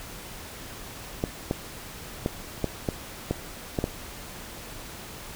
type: clicks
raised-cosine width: 2 ms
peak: -11 dBFS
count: 8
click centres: 1.239 / 1.511 / 2.261 / 2.643 / 2.888 / 3.31 / 3.788 / 3.841 s
effects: pink hiss -41 dBFS RMS until 5.35 s